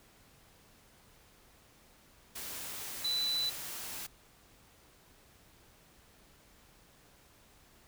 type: tone in noise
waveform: sine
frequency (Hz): 3984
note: B7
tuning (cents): +14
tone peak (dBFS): -30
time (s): 3.04-3.5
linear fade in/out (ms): 10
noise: white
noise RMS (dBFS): -42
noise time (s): 2.35-4.07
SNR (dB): +9
effects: pink hiss -62 dBFS RMS until 7.87 s